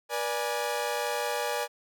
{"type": "chord", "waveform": "sawtooth", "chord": "G# diminished", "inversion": "first", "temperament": "equal with one note detuned", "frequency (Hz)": [482, 587.3, 830.6], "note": ["B4", "D5", "G#5"], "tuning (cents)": [-42, 0, 0], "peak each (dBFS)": -29, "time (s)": [0.09, 1.68], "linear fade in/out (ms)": 50, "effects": []}